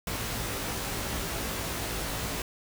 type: noise with comb filter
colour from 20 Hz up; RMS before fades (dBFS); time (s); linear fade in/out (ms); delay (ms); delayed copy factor
pink; -33; 0.07-2.42; 2; 18; +0.9
effects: none